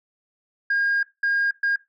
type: tone bursts at uneven times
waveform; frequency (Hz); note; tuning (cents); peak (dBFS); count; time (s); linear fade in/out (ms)
sine; 1621; G#6; -42; -17; 3; 0.7-1.03 / 1.23-1.51 / 1.63-1.76; 5
effects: noise-tail reverb RT60 0.2 s tail -18 dB re dry + tanh soft clip ceiling -16 dBFS